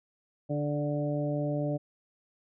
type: harmonic tone with a mistuned harmonic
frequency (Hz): 146.83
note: D3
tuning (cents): 0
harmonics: 1 / 2 / 3 / 4 / 5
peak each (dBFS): -31 / -33 / -40 / -33 / -44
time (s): 0.49-1.78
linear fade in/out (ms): 20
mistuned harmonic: 3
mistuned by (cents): -18
effects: none